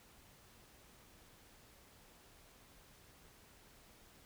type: silence
effects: pink hiss -63 dBFS RMS until 4.25 s